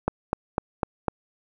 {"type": "click train", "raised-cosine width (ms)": 1, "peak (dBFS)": -8, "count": 5, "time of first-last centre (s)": [0.08, 1.083], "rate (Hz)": 3.99, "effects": []}